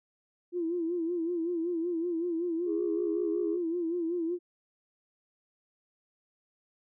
sine tone with vibrato, 339.8 Hz, F4, 47 cents flat, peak -28 dBFS, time 0.52-4.39 s, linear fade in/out 50 ms, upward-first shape sine, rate 5.3 Hz, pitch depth 86 cents each way
sine tone, 411.9 Hz, G#4, 14 cents flat, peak -31 dBFS, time 2.65-3.59 s, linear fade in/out 50 ms
effects tanh soft clip ceiling -19 dBFS

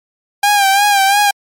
sawtooth tone with vibrato, 801 Hz, G5, 37 cents sharp, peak -5 dBFS, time 0.43-1.31 s, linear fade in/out 5 ms, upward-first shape sine, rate 2.9 Hz, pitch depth 58 cents each way, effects MP3 64 kbps

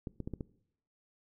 clicks, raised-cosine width 3 ms, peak -25 dBFS, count 5, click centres 0.072 / 0.203 / 0.275 / 0.337 / 0.408 s, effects noise-tail reverb RT60 0.7 s tail -20 dB re dry

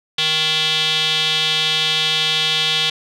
square tone with band-pass filter, 156.4 Hz, D#3, 9 cents sharp, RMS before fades -18 dBFS, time 0.18-2.9 s, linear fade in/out 5 ms, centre 3400 Hz, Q 5, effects none

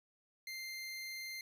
25% pulse tone, 2093 Hz, C7, in tune, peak -39 dBFS, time 0.47-1.41 s, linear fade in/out 2 ms, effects 12-bit

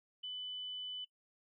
sine tone, 3000 Hz, F#7, 23 cents sharp, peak -40 dBFS, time 0.23-1.05 s, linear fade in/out 10 ms, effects noise-tail reverb RT60 0.1 s tail -21 dB re dry

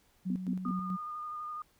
sine tone with tremolo, 185 Hz, F#3, in tune, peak -31 dBFS, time 0.25-0.97 s, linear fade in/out 20 ms, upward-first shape square, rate 4.6 Hz, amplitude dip 45%
sine tone bursts, 246.9 Hz, B3, in tune, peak -32 dBFS, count 3, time 0.3-0.711 s, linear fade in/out 2 ms, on 57 ms, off 120 ms
sine tone with vibrato, 1220 Hz, D#6, 34 cents flat, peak -37 dBFS, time 0.65-1.62 s, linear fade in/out 2 ms, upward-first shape square, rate 12 Hz, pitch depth 14 cents each way
effects pink hiss -68 dBFS RMS until 1.79 s

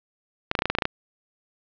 clicks, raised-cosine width 0.3 ms, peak -5 dBFS, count 10, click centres 0.514 / 0.552 / 0.59 / 0.621 / 0.656 / 0.7 / 0.751 / 0.786 / 0.822 / 0.854 s, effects low-pass 4000 Hz 12 dB/octave

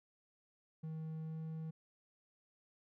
triangle tone with pitch glide, 158.7 to 159.62 Hz, D#3 to D#3, +35 to +45 cents, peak -39 dBFS, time 0.83-1.71 s, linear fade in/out 10 ms, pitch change +10 cents, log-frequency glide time 1.23-1.38 s, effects none

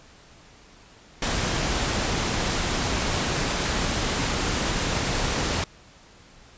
pink noise, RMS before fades -25 dBFS, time 1.22-5.64 s, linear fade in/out 2 ms, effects pink hiss -51 dBFS RMS until 6.57 s + resampled to 16000 Hz

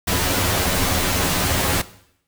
pink noise with comb filter, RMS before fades -20 dBFS, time 0.07-1.82 s, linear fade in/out 10 ms, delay 11 ms, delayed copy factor +0.8, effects noise-tail reverb RT60 0.7 s tail -17 dB re dry

